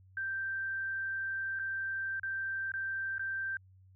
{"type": "tone with dropouts", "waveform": "sine", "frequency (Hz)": 1568, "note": "G6", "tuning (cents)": 0, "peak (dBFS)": -33, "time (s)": [0.17, 3.57], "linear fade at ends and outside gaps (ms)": 2, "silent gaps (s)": [[1.591, 1.595], [2.197, 2.232], [2.719, 2.738], [3.182, 3.194]], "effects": ["added 94 Hz sine -57 dBFS peak until 3.95 s"]}